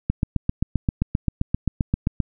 click train, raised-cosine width 5 ms, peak -7 dBFS, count 17, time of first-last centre 0.1-2.202 s, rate 7.61 Hz, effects none

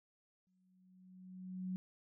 sine tone with exponential growth, 185 Hz, F#3, in tune, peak -36 dBFS, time 0.47-1.76 s, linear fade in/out 0 ms, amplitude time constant 280 ms, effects none

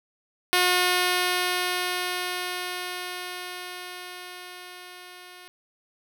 5% pulse tone with level ramp, 360 Hz, F#4, 47 cents flat, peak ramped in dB -7 to -33 dBFS, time 0.53-5.48 s, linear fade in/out 0 ms, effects none

